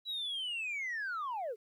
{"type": "linear sweep", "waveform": "sine", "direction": "down", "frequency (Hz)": [3951, 398.6], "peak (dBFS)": -33, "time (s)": [0.05, 1.56], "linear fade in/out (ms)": 50, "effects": ["tanh soft clip ceiling -33 dBFS", "12-bit"]}